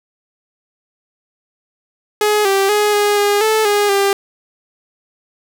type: tone with pitch steps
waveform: sawtooth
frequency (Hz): 420.6 / 391.1 / 418 / 412.9 / 409.1 / 436.8 / 411.6 / 396.9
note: G#4 / G4 / G#4 / G#4 / G#4 / A4 / G#4 / G4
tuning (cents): +22 / -4 / +11 / -10 / -26 / -13 / -16 / +22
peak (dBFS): -8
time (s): 2.21-4.13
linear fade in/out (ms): 2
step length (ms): 240
effects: none